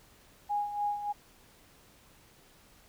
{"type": "tone with tremolo", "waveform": "sine", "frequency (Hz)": 824, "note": "G#5", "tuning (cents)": -14, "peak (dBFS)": -27, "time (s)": [0.49, 1.13], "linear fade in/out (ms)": 20, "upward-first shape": "sine", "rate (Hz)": 3.4, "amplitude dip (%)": 65, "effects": ["pink hiss -60 dBFS RMS until 2.88 s"]}